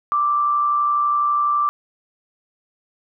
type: tone with amplitude modulation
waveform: sine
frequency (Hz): 1174.7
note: D6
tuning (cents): 0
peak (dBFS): -14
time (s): 0.12-1.69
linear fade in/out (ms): 0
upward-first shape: sine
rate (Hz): 132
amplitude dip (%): 35
effects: none